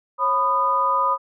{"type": "tone cluster", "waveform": "sine", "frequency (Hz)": [546, 995, 1231], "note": ["C#5", "B5", "D#6"], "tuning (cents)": [-26, 13, -19], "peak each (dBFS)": [-28, -20, -20], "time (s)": [0.18, 1.18], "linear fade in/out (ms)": 50, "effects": []}